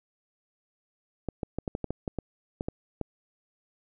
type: clicks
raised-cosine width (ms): 2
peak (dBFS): -17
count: 12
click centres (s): 1.287 / 1.432 / 1.586 / 1.678 / 1.751 / 1.843 / 1.906 / 2.078 / 2.187 / 2.609 / 2.685 / 3.013
effects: none